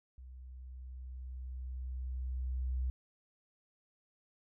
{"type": "tone with level ramp", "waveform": "sine", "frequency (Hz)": 63.6, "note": "C2", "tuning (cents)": -48, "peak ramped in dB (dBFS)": [-48, -31], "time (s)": [0.18, 2.9], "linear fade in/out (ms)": 0, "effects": []}